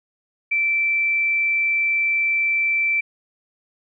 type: tone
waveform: sine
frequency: 2334 Hz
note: D7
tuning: 11 cents flat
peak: -17 dBFS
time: 0.51-3.01 s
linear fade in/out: 10 ms
effects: none